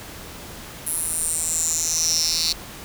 10% pulse tone with high-pass filter sweep, 162.3 Hz, E3, 27 cents flat, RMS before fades -23 dBFS, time 0.86-2.53 s, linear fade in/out 10 ms, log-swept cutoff 11000 to 4500 Hz, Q 7.4, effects pink hiss -38 dBFS RMS until 2.84 s

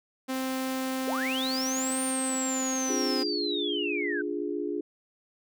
sawtooth tone, 261.6 Hz, C4, in tune, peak -25 dBFS, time 0.28-3.24 s, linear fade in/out 20 ms
white noise, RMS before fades -45 dBFS, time 0.33-2.12 s, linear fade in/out 10 ms
sine linear two-way sweep, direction up then down, 372.2 to 8980 to 1487 Hz, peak -30 dBFS, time 1.07-4.22 s, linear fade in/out 10 ms, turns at 2.02 s
sine chord, D diminished, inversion none, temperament equal, 293.7 / 349.2 / 415.3 Hz, D4 / F4 / Ab4, 0 / 0 / 0 cents, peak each -33 dBFS, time 2.89-4.81 s, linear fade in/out 5 ms
effects none

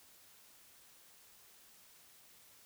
silence, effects white hiss -62 dBFS RMS until 2.65 s

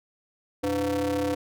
square ring-modulated tone, 103.83 Hz, G#2, in tune, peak -22 dBFS, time 0.63-1.35 s, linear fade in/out 10 ms, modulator 398 Hz, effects none

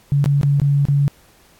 sine tone with dropouts, 141.8 Hz, C#3, 40 cents sharp, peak -12 dBFS, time 0.12-1.08 s, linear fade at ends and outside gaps 0 ms, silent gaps 0.242-0.259 / 0.413-0.432 / 0.599-0.617 / 0.853-0.885 s, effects pink hiss -52 dBFS RMS until 1.59 s + AAC 64 kbps

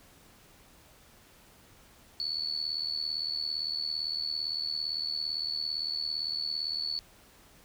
sine tone with amplitude modulation, 4435 Hz, C#8, in tune, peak -27 dBFS, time 2.2-6.99 s, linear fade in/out 0 ms, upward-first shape sine, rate 77.7 Hz, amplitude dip 75%, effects pink hiss -58 dBFS RMS until 7.64 s

